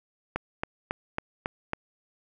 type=click train; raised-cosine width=0.5 ms; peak=-13 dBFS; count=6; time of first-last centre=0.36-1.734 s; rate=3.64 Hz; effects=none